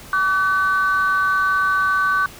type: tone pair together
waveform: sine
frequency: 1149.8 / 1512 Hz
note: D6 / F#6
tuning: -37 / +37 cents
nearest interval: perfect fourth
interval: 474 cents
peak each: -17 dBFS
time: 0.13-2.26 s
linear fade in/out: 2 ms
effects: tanh soft clip ceiling -10 dBFS + pink hiss -40 dBFS RMS until 2.39 s